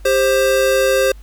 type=tone pair together; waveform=square; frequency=395.4 / 527.8 Hz; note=G4 / C5; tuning=+15 / +15 cents; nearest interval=perfect fourth; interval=500 cents; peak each=-19 / -14 dBFS; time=0.05-1.12 s; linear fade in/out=5 ms; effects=added 50 Hz sine -34 dBFS peak until 1.22 s + pink hiss -52 dBFS RMS until 1.22 s